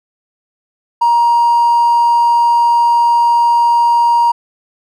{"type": "tone with hard clipping", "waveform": "triangle", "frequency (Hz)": 943, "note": "A#5", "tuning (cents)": 20, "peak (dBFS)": -8, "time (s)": [1.01, 4.32], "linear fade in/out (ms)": 10, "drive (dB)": 4, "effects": []}